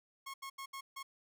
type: tone bursts at uneven times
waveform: sawtooth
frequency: 1088 Hz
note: C#6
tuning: 33 cents flat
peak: -39 dBFS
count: 5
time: 0.26-0.34 / 0.42-0.5 / 0.58-0.66 / 0.73-0.81 / 0.96-1.03 s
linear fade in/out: 10 ms
effects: none